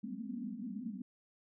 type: band-pass noise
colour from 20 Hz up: white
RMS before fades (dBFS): -42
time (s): 0.03-1.02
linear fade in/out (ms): 5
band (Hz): 190 to 260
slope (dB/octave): 96
effects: none